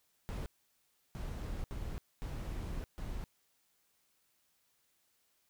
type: noise bursts at uneven times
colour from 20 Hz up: brown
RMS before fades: -40 dBFS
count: 5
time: 0.29-0.46 / 1.15-1.64 / 1.71-1.98 / 2.22-2.84 / 2.98-3.24 s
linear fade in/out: 0 ms
effects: white hiss -75 dBFS RMS until 5.49 s